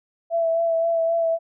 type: tone with vibrato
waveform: sine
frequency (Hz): 664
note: E5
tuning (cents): +12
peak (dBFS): -18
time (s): 0.3-1.39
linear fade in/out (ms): 50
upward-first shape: sine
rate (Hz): 3.8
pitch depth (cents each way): 21
effects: none

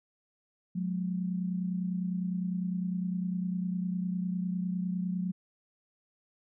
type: tone pair together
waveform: sine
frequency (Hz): 180.71 / 210.6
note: F#3 / G#3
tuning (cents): -41 / +24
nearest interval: minor third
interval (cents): 265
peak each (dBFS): -30 / -37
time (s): 0.75-5.32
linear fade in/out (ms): 10
effects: none

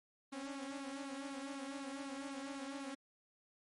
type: tone with flanger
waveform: sawtooth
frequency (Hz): 274.9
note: C#4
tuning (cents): -14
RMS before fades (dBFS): -45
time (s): 0.32-2.95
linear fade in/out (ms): 10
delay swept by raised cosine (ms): 0.74 to 6.74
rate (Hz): 4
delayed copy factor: +0.6
effects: MP3 48 kbps

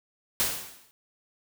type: noise with exponential decay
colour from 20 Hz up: white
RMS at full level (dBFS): -23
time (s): 0.4-0.91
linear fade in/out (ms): 0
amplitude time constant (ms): 110
effects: none

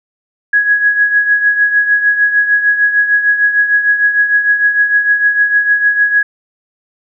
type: tone with tremolo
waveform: sine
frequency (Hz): 1667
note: G#6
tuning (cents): +6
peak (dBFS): -5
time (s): 0.53-6.23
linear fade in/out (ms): 5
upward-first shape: triangle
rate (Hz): 6.6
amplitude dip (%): 70
effects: none

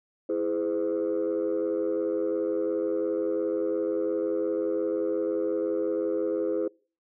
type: chord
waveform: sine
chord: E augmented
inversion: none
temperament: equal with one note detuned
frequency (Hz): 329.6 / 415.3 / 512.5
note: E4 / G#4 / B#4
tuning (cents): 0 / 0 / -36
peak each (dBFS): -28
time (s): 0.29-6.68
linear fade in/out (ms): 5
effects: noise-tail reverb RT60 0.4 s tail -26 dB re dry + tanh soft clip ceiling -20 dBFS

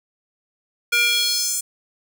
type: tone with high-pass filter sweep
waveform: square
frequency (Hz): 475.4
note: A#4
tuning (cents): +34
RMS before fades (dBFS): -20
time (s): 0.92-1.61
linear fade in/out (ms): 10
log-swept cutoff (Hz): 1900 to 8200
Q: 2.8
effects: none

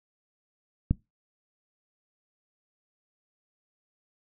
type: click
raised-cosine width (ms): 5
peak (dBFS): -10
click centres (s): 0.91
effects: noise-tail reverb RT60 0.2 s tail -21 dB re dry

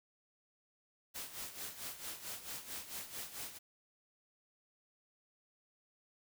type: noise with tremolo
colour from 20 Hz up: white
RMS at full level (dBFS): -43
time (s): 1.14-3.59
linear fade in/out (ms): 20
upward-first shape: sine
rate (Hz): 4.5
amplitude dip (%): 70
effects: none

